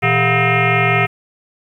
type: tone with frequency modulation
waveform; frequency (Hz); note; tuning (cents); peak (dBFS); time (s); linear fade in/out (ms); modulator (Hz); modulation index
sine; 1006; B5; +32; -11; 0.02-1.07; 20; 281; 5.4
effects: 8-bit